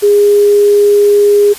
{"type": "tone with quantisation", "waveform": "sine", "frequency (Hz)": 410, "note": "G#4", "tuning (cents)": -22, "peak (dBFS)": -4, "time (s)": [0.02, 1.54], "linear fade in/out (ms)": 20, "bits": 5, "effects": ["white hiss -29 dBFS RMS until 1.58 s", "resampled to 32000 Hz"]}